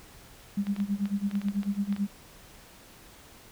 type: tone with tremolo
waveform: sine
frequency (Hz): 201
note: G3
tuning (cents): +44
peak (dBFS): -23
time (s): 0.57-2.07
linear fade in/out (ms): 5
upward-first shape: sine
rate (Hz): 9.1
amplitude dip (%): 90
type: clicks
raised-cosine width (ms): 0.3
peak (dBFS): -26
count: 11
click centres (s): 0.669 / 0.764 / 0.802 / 1.056 / 1.313 / 1.354 / 1.416 / 1.485 / 1.632 / 1.926 / 1.964
effects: pink hiss -52 dBFS RMS until 3.51 s